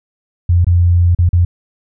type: tone with dropouts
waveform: sine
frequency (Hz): 87.31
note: F2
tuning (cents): 0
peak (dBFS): -7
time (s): 0.49-1.45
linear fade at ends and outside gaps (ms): 5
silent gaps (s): 0.646-0.667 / 1.149-1.187 / 1.291-1.33
effects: none